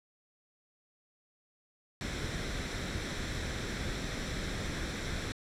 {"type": "noise with comb filter", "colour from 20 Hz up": "pink", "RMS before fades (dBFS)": -36, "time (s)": [2.01, 5.32], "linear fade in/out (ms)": 0, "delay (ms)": 0.53, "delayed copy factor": 0.5, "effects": ["low-pass 6000 Hz 12 dB/octave"]}